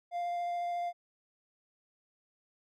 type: tone with vibrato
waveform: triangle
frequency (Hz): 698.5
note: F5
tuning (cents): 0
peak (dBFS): -30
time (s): 0.11-0.93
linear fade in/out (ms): 50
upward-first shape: triangle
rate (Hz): 14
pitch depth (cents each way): 9
effects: none